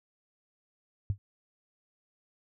sine tone with exponential decay, 99.8 Hz, G2, 32 cents sharp, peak -22 dBFS, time 1.1-1.18 s, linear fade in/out 0 ms, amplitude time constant 17 ms, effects none

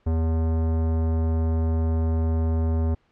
sine tone with tanh clipping, 81 Hz, E2, 30 cents flat, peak -22 dBFS, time 0.06-2.95 s, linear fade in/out 10 ms, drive 18 dB, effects pink hiss -65 dBFS RMS until 3.11 s + low-pass 3000 Hz 12 dB/octave

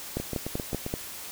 two click trains, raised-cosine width 2 ms, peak -15 / -18 dBFS, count 5 / 6, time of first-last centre 0.17-0.939 / 0.2-0.864 s, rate 5.2 / 7.53 Hz, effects white hiss -40 dBFS RMS until 1.31 s

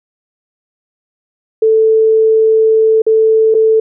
sine tone with dropouts, 441.4 Hz, A4, 5 cents sharp, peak -6 dBFS, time 1.62-3.8 s, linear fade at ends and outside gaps 5 ms, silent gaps 3.02-3.065 / 3.543-3.548 s, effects none

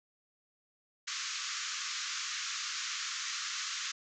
white band-pass noise, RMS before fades -38 dBFS, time 1.07-3.92 s, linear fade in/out 10 ms, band 1100 to 7100 Hz, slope 96 dB/octave, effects none

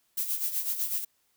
violet noise with tremolo, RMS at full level -28 dBFS, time 0.17-1.05 s, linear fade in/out 10 ms, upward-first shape sine, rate 8 Hz, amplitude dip 65%, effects white hiss -71 dBFS RMS until 1.36 s

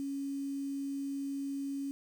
sine tone with quantisation, 277.2 Hz, C#4, in tune, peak -34 dBFS, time 0-1.91 s, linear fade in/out 0 ms, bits 9, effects none

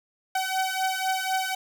sawtooth beating tone pair, 756 / 760 Hz, F#5 / F#5, +37 / +46 cents, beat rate 4 Hz, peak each -24 dBFS, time 0.35-1.55 s, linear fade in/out 5 ms, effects none

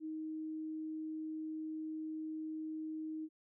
sine tone, 313.7 Hz, D#4, 14 cents sharp, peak -39 dBFS, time 0-3.29 s, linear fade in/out 50 ms, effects none

